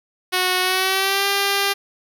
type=tone with pitch glide; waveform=5% pulse; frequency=367.3 to 398.2 Hz; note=F#4 to G4; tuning=-13 to +27 cents; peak=-6 dBFS; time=0.32-1.74 s; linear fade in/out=20 ms; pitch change=+140 cents; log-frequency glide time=0.61-1.26 s; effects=none